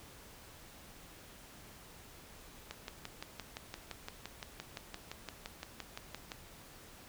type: click train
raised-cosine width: 0.2 ms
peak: -24 dBFS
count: 22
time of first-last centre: 2.71-6.318 s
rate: 5.82 Hz
effects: pink hiss -55 dBFS RMS until 7.08 s